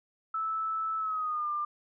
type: tone with pitch glide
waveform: sine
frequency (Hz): 1311 to 1195.3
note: E6 to D6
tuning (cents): -10 to +30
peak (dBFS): -29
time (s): 0.34-1.65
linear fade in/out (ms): 5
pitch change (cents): -160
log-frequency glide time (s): 0.98-1.49
effects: none